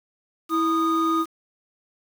triangle tone pair together, 327 / 1234.6 Hz, E4 / D#6, -14 / -14 cents, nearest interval octave + major seventh, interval 2300 cents, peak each -20 dBFS, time 0.49-1.26 s, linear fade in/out 50 ms, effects 7-bit

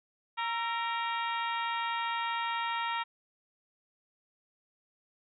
harmonic tone with a mistuned harmonic, 466.2 Hz, A#4, in tune, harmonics 2 / 3 / 4 / 5 / 6 / 7 / 8, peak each -33 / -37 / -39 / -41 / -43 / -44 / -45 dBFS, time 0.37-3.04 s, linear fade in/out 20 ms, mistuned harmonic 3, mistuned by -64 cents, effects none

